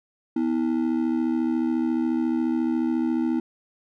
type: ring-modulated tone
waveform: triangle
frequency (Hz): 284.6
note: C#4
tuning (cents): +46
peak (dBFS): -16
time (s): 0.36-3.4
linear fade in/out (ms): 5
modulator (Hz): 37.1
effects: none